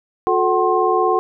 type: tone cluster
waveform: sine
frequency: 360.8 / 437.4 / 753 / 1063 Hz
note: F#4 / A4 / F#5 / C6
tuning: -44 / -10 / +30 / +27 cents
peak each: -19 dBFS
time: 0.27-1.19 s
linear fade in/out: 0 ms
effects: none

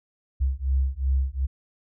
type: beating tone pair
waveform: sine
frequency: 65.41 / 68.11 Hz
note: C2 / C#2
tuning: 0 / -30 cents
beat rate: 2.7 Hz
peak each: -24 dBFS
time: 0.4-1.47 s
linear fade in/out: 20 ms
effects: none

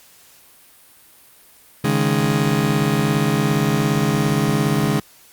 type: chord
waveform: 30% pulse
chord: C# suspended second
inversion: none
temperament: just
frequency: 138.59 / 155.92 / 207.9 Hz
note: C#3 / D#3 / G#3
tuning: 0 / +4 / +2 cents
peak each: -18 dBFS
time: 1.84-5 s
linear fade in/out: 5 ms
effects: white hiss -49 dBFS RMS until 5.32 s + Opus 48 kbps

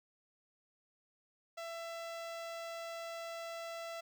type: tone with notch filter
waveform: sawtooth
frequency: 668 Hz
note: E5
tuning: 23 cents sharp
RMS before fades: -44 dBFS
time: 1.57-4.01 s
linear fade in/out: 10 ms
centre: 11000 Hz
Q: 1
effects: none

